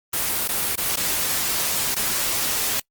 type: noise with dropouts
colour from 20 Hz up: white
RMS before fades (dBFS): -23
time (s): 0.13-2.8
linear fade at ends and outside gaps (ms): 5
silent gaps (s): 0.477-0.488 / 0.757-0.777 / 0.96-0.97 / 1.947-1.963
effects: noise-tail reverb RT60 0.1 s tail -25 dB re dry + Opus 24 kbps